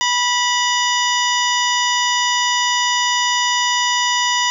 harmonic tone with a mistuned harmonic, 980 Hz, B5, 14 cents flat, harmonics 1 / 2 / 3 / 4 / 5 / 6 / 7, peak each -19 / -21 / -22 / -25 / -26 / -25 / -28 dBFS, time 0.01-4.5 s, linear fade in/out 0 ms, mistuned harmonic 4, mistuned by -140 cents, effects 8-bit

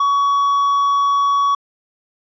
triangle tone, 1125 Hz, C#6, 25 cents sharp, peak -11 dBFS, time 0-1.55 s, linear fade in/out 5 ms, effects resampled to 16000 Hz

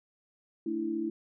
sine chord, A suspended fourth, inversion none, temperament equal with one note detuned, 222.3 / 293.7 / 329.6 Hz, A3 / D4 / E4, +18 / 0 / 0 cents, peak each -37 / -37 / -31 dBFS, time 0.66-1.1 s, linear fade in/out 5 ms, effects none

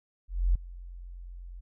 sine tone with ADSR envelope, 44.08 Hz, F1, 17 cents sharp, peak -19 dBFS, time 0.28-1.61 s, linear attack 270 ms, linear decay 6 ms, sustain -21 dB, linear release 16 ms, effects none

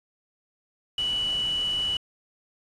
sine tone in noise, 2954 Hz, F#7, 3 cents flat, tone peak -24 dBFS, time 0.98-1.97 s, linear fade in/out 2 ms, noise pink, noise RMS -41 dBFS, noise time 0.98-1.97 s, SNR +14 dB, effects resampled to 24000 Hz

